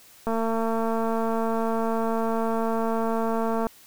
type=click train; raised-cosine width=1 ms; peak=-14 dBFS; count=769; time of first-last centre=0.27-3.668 s; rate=226 Hz; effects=white hiss -52 dBFS RMS until 3.86 s